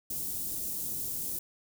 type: band-stop noise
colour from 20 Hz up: white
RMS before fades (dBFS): -35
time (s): 0.1-1.39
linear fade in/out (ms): 5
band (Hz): 320 to 8900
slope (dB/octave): 12
effects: none